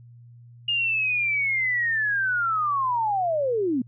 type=linear sweep; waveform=sine; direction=down; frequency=2851 to 233.1 Hz; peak=-21 dBFS; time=0.68-3.82 s; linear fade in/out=5 ms; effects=added 119 Hz sine -45 dBFS peak until 3.87 s